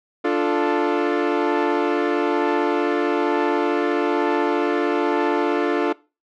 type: chord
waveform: sawtooth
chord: D minor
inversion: none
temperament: equal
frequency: 293.7 / 349.2 / 440 Hz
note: D4 / F4 / A4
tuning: 0 / 0 / 0 cents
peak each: -18 dBFS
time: 0.24-5.93 s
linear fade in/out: 10 ms
effects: noise-tail reverb RT60 0.3 s tail -21 dB re dry + low-pass 2000 Hz 12 dB/octave